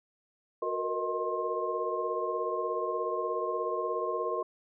sine tone cluster, 366.5 / 461.2 / 477.9 / 626 / 1064 Hz, F#4 / A#4 / A#4 / D#5 / C6, -16 / -19 / +43 / +10 / +29 cents, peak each -36 / -35 / -38 / -36 / -34 dBFS, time 0.62-4.43 s, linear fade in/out 5 ms, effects none

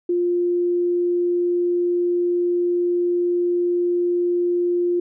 sine tone, 351.1 Hz, F4, 9 cents sharp, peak -17 dBFS, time 0.09-5 s, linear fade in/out 5 ms, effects none

